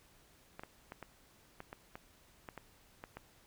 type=clicks; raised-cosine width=0.5 ms; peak=-30 dBFS; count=11; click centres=0.595 / 0.635 / 0.921 / 1.027 / 1.604 / 1.729 / 1.955 / 2.488 / 2.577 / 3.039 / 3.17 s; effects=pink hiss -65 dBFS RMS until 3.46 s